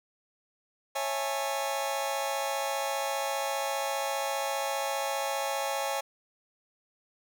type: chord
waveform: sawtooth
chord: A major seventh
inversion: first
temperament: just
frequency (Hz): 550 / 660 / 825 / 880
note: C#5 / E5 / G#5 / A5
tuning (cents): -14 / +2 / -12 / 0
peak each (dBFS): -29 / -33 / -29 / -34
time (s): 0.95-6.01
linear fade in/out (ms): 10
effects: none